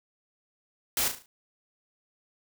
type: noise with echo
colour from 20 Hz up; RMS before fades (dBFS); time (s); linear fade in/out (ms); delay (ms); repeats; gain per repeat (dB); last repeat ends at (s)
white; -27; 0.97-1.08; 2; 36; 5; -7; 1.26
effects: none